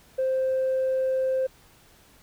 triangle tone with tanh clipping, 523.3 Hz, C5, in tune, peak -22 dBFS, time 0.18-1.47 s, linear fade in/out 10 ms, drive 5 dB, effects pink hiss -56 dBFS RMS until 2.22 s

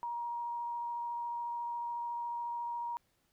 sine tone with vibrato, 947 Hz, A#5, 27 cents sharp, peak -35 dBFS, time 0.03-2.97 s, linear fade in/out 0 ms, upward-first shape triangle, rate 14 Hz, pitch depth 10 cents each way, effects pink hiss -75 dBFS RMS until 3.32 s

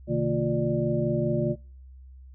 sine tone cluster, 129.7 / 154.7 / 226.9 / 352.4 / 590 Hz, C3 / D#3 / A#3 / F4 / D5, -15 / -10 / -47 / +16 / +8 cents, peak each -29 dBFS, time 0.07-1.56 s, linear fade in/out 50 ms, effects noise-tail reverb RT60 0.5 s tail -26 dB re dry + added 65 Hz sine -44 dBFS peak until 2.34 s

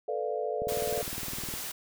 sine chord, B half-diminished seventh, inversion third, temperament equal, 440 / 493.9 / 587.3 / 698.5 Hz, A4 / B4 / D5 / F5, 0 / 0 / 0 / 0 cents, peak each -33 / -35 / -35 / -36 dBFS, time 0.08-1.02 s, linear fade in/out 5 ms
click train, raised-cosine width 3 ms, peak -27 dBFS, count 19, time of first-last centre 0.62-1.538 s, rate 19.6 Hz
white noise, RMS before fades -37 dBFS, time 0.68-1.72 s, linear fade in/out 10 ms
effects none

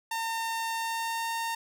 sawtooth tone with pitch glide, 909 to 915.9 Hz, A#5 to A#5, -44 to -31 cents, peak -26 dBFS, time 0.11-1.55 s, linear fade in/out 5 ms, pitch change +13 cents, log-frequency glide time 0.75-1.32 s, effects none

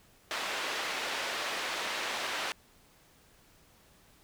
white band-pass noise, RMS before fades -35 dBFS, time 0.31-2.52 s, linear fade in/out 0 ms, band 390 to 3100 Hz, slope 12 dB/octave, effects pink hiss -62 dBFS RMS until 4.23 s

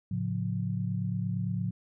sine chord, A augmented, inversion none, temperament equal with one note detuned, 110 / 138.59 / 179.11 Hz, A2 / C#3 / E#3, 0 / 0 / +44 cents, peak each -32 / -35 / -32 dBFS, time 0.11-1.71 s, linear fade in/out 5 ms, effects none

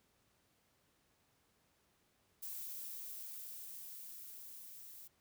violet noise with level ramp, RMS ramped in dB -45 to -54 dBFS, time 2.42-5.08 s, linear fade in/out 10 ms, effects pink hiss -75 dBFS RMS until 5.2 s + high-pass 60 Hz 12 dB/octave

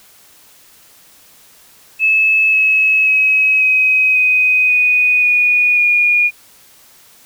sine tone with pitch steps, 2600 / 2576 / 2552 / 2529 / 2506 / 2483 / 2460 / 2437 Hz, E7 / E7 / D#7 / D#7 / D#7 / D#7 / D#7 / D#7, -24 / -41 / +43 / +28 / +12 / -4 / -20 / -37 cents, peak -9 dBFS, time 1.99-6.31 s, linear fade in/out 50 ms, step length 540 ms, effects white hiss -46 dBFS RMS until 7.25 s

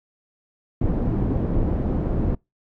pink low-pass noise, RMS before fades -22 dBFS, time 0.81-2.35 s, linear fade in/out 5 ms, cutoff 390 Hz, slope 12 dB/octave, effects noise-tail reverb RT60 0.2 s tail -25 dB re dry

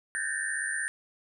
sine tone cluster, 1521 / 1578 / 1725 / 1821 / 9130 Hz, F#6 / G6 / A6 / A#6 / D9, +47 / +11 / -35 / -41 / -50 cents, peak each -39 / -37 / -35 / -34 / -35 dBFS, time 0.15-0.88 s, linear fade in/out 0 ms, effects none

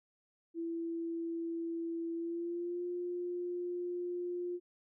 sine tone with pitch glide, 333.5 to 353.3 Hz, E4 to F4, +20 to +20 cents, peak -35 dBFS, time 0.54-4.6 s, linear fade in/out 50 ms, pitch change +100 cents, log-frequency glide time 2.14-2.84 s, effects none

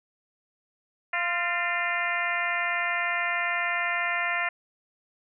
harmonic tone with a mistuned harmonic, 346.5 Hz, F4, 14 cents flat, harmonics 2 / 3 / 4 / 5 / 6 / 7 / 8, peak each -33 / -35 / -33 / -30 / -30 / -34 / -39 dBFS, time 1.13-4.49 s, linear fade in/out 5 ms, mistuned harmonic 5, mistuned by +56 cents, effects none

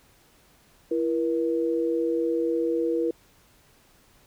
sine tone pair together, 334.7 / 478.3 Hz, E4 / A#4, +26 / +44 cents, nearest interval tritone, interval 618 cents, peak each -25 dBFS, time 0.91-3.11 s, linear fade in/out 5 ms, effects pink hiss -59 dBFS RMS until 4.26 s

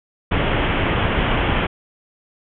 pink low-pass noise, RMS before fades -19 dBFS, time 0.31-1.67 s, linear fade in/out 10 ms, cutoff 3300 Hz, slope 96 dB/octave, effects none

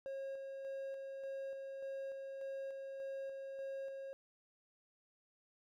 triangle tone with tremolo, 542 Hz, C#5, 39 cents flat, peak -39 dBFS, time 0.06-4.13 s, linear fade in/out 0 ms, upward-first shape square, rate 1.7 Hz, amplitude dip 30%, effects none

